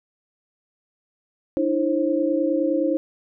sine tone cluster, 299.7 / 329.3 / 533 Hz, D4 / E4 / C5, +35 / -2 / +32 cents, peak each -23 dBFS, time 1.57-2.97 s, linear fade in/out 0 ms, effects none

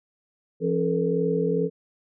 sine tone cluster, 170.5 / 273.1 / 432.7 / 474.9 Hz, F3 / C#4 / A4 / A#4, -41 / -26 / -29 / +32 cents, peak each -26 / -30 / -24 / -28 dBFS, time 0.6-1.7 s, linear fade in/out 50 ms, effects none

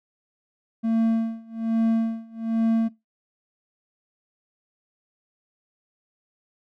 triangle tone with tremolo, 226 Hz, A3, 47 cents sharp, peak -15 dBFS, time 0.83-2.89 s, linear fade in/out 20 ms, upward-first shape sine, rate 1.2 Hz, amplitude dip 95%, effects noise-tail reverb RT60 0.2 s tail -20 dB re dry

